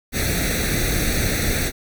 pink noise with comb filter, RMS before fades -21 dBFS, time 0.12-1.72 s, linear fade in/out 50 ms, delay 0.49 ms, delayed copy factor +0.85, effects none

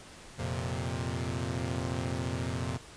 sawtooth chord, F suspended fourth, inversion none, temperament equal, 87.31 / 116.54 / 130.81 Hz, F2 / Bb2 / C3, 0 / 0 / 0 cents, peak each -32 dBFS, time 0.38-2.78 s, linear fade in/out 20 ms, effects pink hiss -50 dBFS RMS until 2.96 s + resampled to 22050 Hz

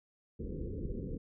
pink low-pass noise, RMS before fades -39 dBFS, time 0.39-1.18 s, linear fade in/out 10 ms, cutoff 500 Hz, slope 96 dB/octave, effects none

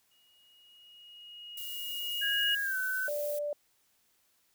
sine tone with exponential growth, 2880 Hz, F#7, 47 cents flat, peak -26 dBFS, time 0.11-2.55 s, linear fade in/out 5 ms, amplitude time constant 530 ms
violet noise, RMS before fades -42 dBFS, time 1.57-3.39 s, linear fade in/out 5 ms
sine tone with pitch glide, 1644 to 1516.3 Hz, G#6 to F#6, -18 to +42 cents, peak -30 dBFS, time 2.21-3.09 s, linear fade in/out 20 ms, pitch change -140 cents, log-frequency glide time 2.62-2.77 s
sine tone, 587.3 Hz, D5, in tune, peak -31 dBFS, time 3.08-3.53 s, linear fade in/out 2 ms
effects white hiss -71 dBFS RMS until 4.54 s

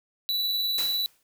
square tone with tremolo, 3951 Hz, B7, in tune, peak -24 dBFS, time 0.29-1.06 s, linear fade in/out 0 ms, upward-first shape sine, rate 20 Hz, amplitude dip 25%
white noise with exponential decay, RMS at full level -31 dBFS, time 0.78-1.23 s, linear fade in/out 2 ms, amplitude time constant 96 ms
effects none

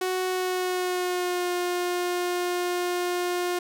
sawtooth tone with pitch glide, 370 to 355.7 Hz, F#4 to F4, 0 to +32 cents, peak -21 dBFS, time 0.01-3.59 s, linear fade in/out 5 ms, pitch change -68 cents, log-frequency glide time 0.27-1.52 s, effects none

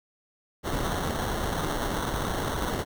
pink noise with sample-and-hold, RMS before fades -29 dBFS, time 0.63-2.85 s, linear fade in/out 50 ms, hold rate 2450 Hz, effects none

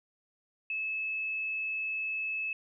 sine tone, 2600 Hz, E7, 24 cents flat, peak -31 dBFS, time 0.7-2.53 s, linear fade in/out 2 ms, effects none

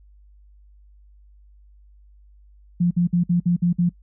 sine tone bursts, 174.61 Hz, F3, in tune, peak -15 dBFS, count 7, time 2.8-3.894 s, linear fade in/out 10 ms, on 110 ms, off 54 ms, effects noise-tail reverb RT60 0.1 s tail -24 dB re dry + added 50 Hz sine -48 dBFS peak until 4.02 s

